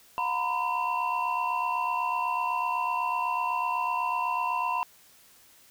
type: tone cluster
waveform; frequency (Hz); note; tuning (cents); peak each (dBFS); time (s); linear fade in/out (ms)
sine; 721 / 940 / 1008 / 2716; F#5 / A#5 / B5 / F7; -45 / +14 / +35 / -49; -35 / -30 / -27 / -35; 0.18-4.83; 0
effects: tanh soft clip ceiling -19 dBFS + white hiss -57 dBFS RMS until 5.7 s